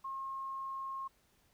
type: tone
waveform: sine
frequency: 1075 Hz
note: C6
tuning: 47 cents sharp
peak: -38 dBFS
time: 0.04-1.08 s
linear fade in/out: 10 ms
effects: pink hiss -71 dBFS RMS until 1.53 s